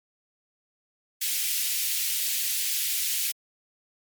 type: high-pass noise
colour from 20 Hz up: white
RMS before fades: -27 dBFS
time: 1.21-3.32 s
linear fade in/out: 10 ms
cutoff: 2200 Hz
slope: 24 dB/octave
effects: MP3 96 kbps